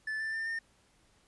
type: tone with pitch steps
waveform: triangle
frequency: 1747 / 1770.4 / 1794 / 1818 Hz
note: A6 / A6 / A6 / A#6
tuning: -13 / +10 / +33 / -44 cents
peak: -31 dBFS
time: 0.07-0.59 s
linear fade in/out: 5 ms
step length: 130 ms
effects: pink hiss -67 dBFS RMS until 1.27 s + resampled to 24000 Hz